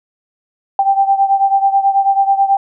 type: beating tone pair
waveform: sine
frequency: 784 / 793.2 Hz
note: G5 / G5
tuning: 0 / +20 cents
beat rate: 9.2 Hz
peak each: -11 / -15 dBFS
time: 0.79-2.57 s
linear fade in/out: 2 ms
effects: none